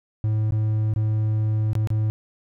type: tone with dropouts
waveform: triangle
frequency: 108.2 Hz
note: A2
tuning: 29 cents flat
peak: -17 dBFS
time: 0.24-2.1 s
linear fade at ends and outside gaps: 0 ms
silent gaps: 0.508-0.522 / 0.938-0.961 / 1.732-1.753 / 1.873-1.903 s
effects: none